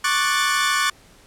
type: chord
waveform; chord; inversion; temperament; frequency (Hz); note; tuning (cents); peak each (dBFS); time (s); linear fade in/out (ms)
sawtooth; D major seventh; third; equal with one note detuned; 1102.3 / 1174.7 / 1480 / 1760; C#6 / D6 / F#6 / A6; -10 / 0 / 0 / 0; -20; 0.04-0.9; 5
effects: pink hiss -51 dBFS RMS until 1.26 s + low-pass 11000 Hz 12 dB/octave